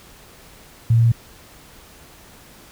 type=tone with pitch steps; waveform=sine; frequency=114.9 / 115.63 / 116.37 Hz; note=A#2 / A#2 / A#2; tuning=-25 / -14 / -3 cents; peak=-11 dBFS; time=0.9-1.119 s; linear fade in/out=5 ms; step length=73 ms; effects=pink hiss -46 dBFS RMS until 2.71 s